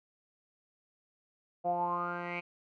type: tone with low-pass filter sweep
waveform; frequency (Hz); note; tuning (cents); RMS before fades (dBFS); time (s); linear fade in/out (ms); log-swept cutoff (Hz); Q
10% pulse; 174.61; F3; 0; -34; 1.64-2.41; 20; 640 to 2400; 9.5
effects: none